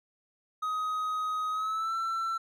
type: tone with pitch glide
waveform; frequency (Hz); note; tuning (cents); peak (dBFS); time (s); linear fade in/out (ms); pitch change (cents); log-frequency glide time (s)
triangle; 1258 to 1340.5; D#6 to E6; +19 to +29; -27; 0.62-2.38; 10; +110; 1.51-1.94
effects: none